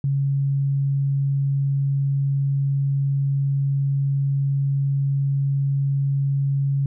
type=tone; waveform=sine; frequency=138.59 Hz; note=C#3; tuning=in tune; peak=-18 dBFS; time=0.04-6.86 s; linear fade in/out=2 ms; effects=none